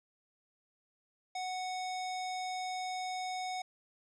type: tone with low-pass filter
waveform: square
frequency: 740 Hz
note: F#5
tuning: in tune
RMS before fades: -38 dBFS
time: 1.35-3.62 s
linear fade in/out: 5 ms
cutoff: 6200 Hz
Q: 1.6
effects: none